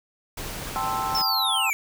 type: noise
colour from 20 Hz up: pink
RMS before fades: -34 dBFS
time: 0.37-1.22 s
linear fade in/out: 5 ms
type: chord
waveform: sine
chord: A minor seventh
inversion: third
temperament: equal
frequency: 784 / 880 / 1046.5 / 1318.5 Hz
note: G5 / A5 / C6 / E6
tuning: 0 / 0 / 0 / 0 cents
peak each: -30 dBFS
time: 0.76-1.7 s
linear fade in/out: 0 ms
type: linear sweep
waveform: square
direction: down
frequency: 5400 to 2236 Hz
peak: -23 dBFS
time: 1.15-1.73 s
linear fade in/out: 0 ms
effects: none